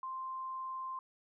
sine tone, 1046.5 Hz, C6, in tune, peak -38 dBFS, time 0.03-0.99 s, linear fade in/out 2 ms, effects none

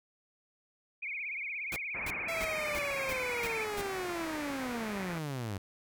sine tone with vibrato, 2303 Hz, D7, 34 cents flat, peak -35 dBFS, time 1.02-3.65 s, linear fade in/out 10 ms, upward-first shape triangle, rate 17 Hz, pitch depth 170 cents each way
pink noise bursts, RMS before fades -39 dBFS, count 7, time 1.72-3.814 s, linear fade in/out 2 ms, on 42 ms, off 300 ms
white low-pass noise, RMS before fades -43 dBFS, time 1.94-5.19 s, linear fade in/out 10 ms, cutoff 2500 Hz, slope 96 dB/octave
sawtooth linear sweep, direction down, 671 to 91.8 Hz, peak -31 dBFS, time 2.28-5.58 s, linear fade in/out 5 ms
effects none

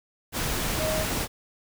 sine tone in noise, 627 Hz, D#5, 13 cents sharp, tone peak -27 dBFS, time 0.77-1.06 s, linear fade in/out 50 ms, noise pink, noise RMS -28 dBFS, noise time 0.32-1.28 s, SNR -2 dB, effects none

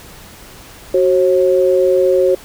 sine tone pair together, 372.5 / 539.3 Hz, F#4 / C#5, +12 / -48 cents, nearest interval tritone, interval 640 cents, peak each -12 dBFS, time 0.94-2.35 s, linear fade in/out 5 ms, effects pink hiss -38 dBFS RMS until 2.44 s

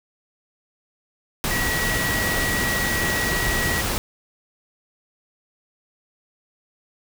sine tone in noise, 1922 Hz, B6, 48 cents flat, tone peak -24 dBFS, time 1.51-3.81 s, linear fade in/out 0 ms, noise pink, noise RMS -24 dBFS, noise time 1.44-3.98 s, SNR -3 dB, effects none

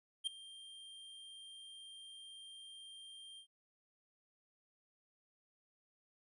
square tone with ADSR envelope, 3179 Hz, G7, 24 cents sharp, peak -33 dBFS, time 0.24-3.47 s, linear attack 30 ms, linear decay 7 ms, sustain -19 dB, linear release 87 ms, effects resampled to 24000 Hz

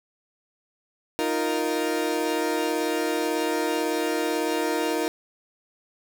30% pulse chord, Eb suspended second, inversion none, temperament equal, 311.1 / 349.2 / 466.2 Hz, Eb4 / F4 / Bb4, 0 / 0 / 0 cents, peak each -25 / -26 / -25 dBFS, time 1.19-5.08 s, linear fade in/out 0 ms, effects none

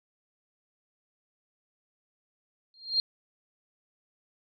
sine tone with exponential growth, 4208 Hz, C8, 9 cents sharp, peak -19 dBFS, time 2.74-3 s, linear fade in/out 1 ms, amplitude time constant 55 ms, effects none

